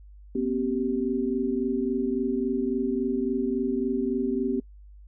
sine tone cluster, 242.2 / 265.8 / 387.7 Hz, B3 / C4 / G4, -34 / +27 / -19 cents, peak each -28 dBFS, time 0.35-4.6 s, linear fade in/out 5 ms, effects noise-tail reverb RT60 0.1 s tail -24 dB re dry + added 50 Hz sine -45 dBFS peak until 5.07 s

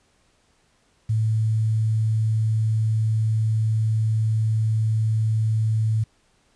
sine tone with quantisation, 110 Hz, A2, in tune, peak -18 dBFS, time 1.09-6.04 s, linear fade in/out 10 ms, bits 8, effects pink hiss -63 dBFS RMS until 6.55 s + resampled to 22050 Hz

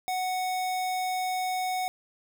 square tone, 740 Hz, F#5, in tune, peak -28 dBFS, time 0.08-1.88 s, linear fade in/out 0 ms, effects 9-bit

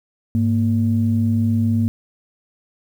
sine tone pair together, 102.9 / 231 Hz, G#2 / A#3, -16 / -16 cents, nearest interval octave + major second, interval 1400 cents, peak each -17 dBFS, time 0.35-1.88 s, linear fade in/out 0 ms, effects tanh soft clip ceiling -7 dBFS + 8-bit

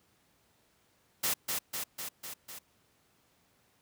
white noise with echo, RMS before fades -30 dBFS, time 1.23-1.34 s, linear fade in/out 10 ms, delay 250 ms, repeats 5, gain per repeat -3 dB, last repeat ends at 2.59 s, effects pink hiss -69 dBFS RMS until 3.81 s + high-pass 80 Hz 12 dB/octave

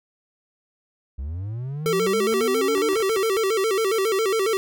triangle linear sweep, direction up, 61.74 to 313.9 Hz, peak -25 dBFS, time 1.18-2.94 s, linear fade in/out 10 ms
square tone with vibrato, 415.3 Hz, G#4, in tune, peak -20 dBFS, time 1.86-4.57 s, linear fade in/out 0 ms, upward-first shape square, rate 7.3 Hz, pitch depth 130 cents each way
clicks, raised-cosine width 0.5 ms, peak -21 dBFS, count 10, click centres 2.073 / 2.327 / 2.413 / 2.778 / 2.933 / 2.966 / 3.004 / 3.098 / 3.171 / 3.369 s
effects none

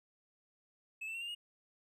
triangle tone with pitch steps, 2600 / 2664 / 2729 / 2796 / 2865 Hz, E7 / E7 / F7 / F7 / F7, -24 / +18 / -41 / +1 / +44 cents, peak -38 dBFS, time 1.01-1.35 s, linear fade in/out 10 ms, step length 68 ms, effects none

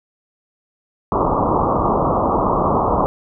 white low-pass noise, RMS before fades -17 dBFS, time 1.12-3.06 s, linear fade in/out 0 ms, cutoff 1200 Hz, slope 96 dB/octave, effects none

